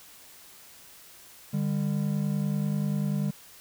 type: tone pair together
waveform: triangle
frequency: 149.74 / 200 Hz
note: D3 / G3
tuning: +34 / +35 cents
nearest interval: perfect fourth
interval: 501 cents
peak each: -26 dBFS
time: 1.53-3.31 s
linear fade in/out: 10 ms
effects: white hiss -51 dBFS RMS until 3.6 s